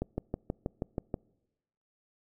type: click train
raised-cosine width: 2 ms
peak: -18 dBFS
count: 8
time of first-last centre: 0.02-1.142 s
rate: 6.24 Hz
effects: noise-tail reverb RT60 1.0 s tail -26 dB re dry